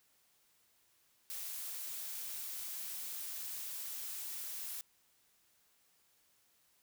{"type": "noise", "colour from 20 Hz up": "blue", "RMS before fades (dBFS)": -43, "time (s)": [1.3, 4.81], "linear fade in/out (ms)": 0, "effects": ["white hiss -72 dBFS RMS until 6.82 s"]}